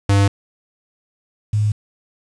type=tone pair in turn; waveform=square / sine; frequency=99.7 / 105.65 Hz; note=G2 / G#2; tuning=+30 / +30 cents; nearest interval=minor second; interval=100 cents; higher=second; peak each=-12 / -14 dBFS; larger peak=first; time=0.09-0.28 / 1.53-1.72 s; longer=neither; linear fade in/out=5 ms; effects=resampled to 22050 Hz + 7-bit